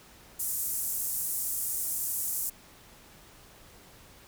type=band-pass noise; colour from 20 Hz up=white; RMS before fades=-32 dBFS; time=0.39-2.5 s; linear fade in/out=10 ms; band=7600 to 16000 Hz; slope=24 dB/octave; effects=pink hiss -54 dBFS RMS until 4.27 s